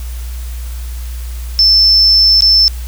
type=tone with dropouts; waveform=sine; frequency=5300 Hz; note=E8; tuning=9 cents sharp; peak=-5 dBFS; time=1.59-2.68 s; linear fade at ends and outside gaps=0 ms; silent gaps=2.407-2.422 s; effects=added 60 Hz sine -20 dBFS peak until 2.87 s + white hiss -36 dBFS RMS until 2.87 s